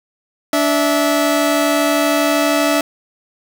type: tone pair together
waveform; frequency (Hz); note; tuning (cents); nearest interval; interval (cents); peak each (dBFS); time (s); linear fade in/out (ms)
sawtooth; 290.6 / 653.8; D4 / E5; -18 / -14; octave + major second; 1404; -12; 0.53-2.81; 2
effects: none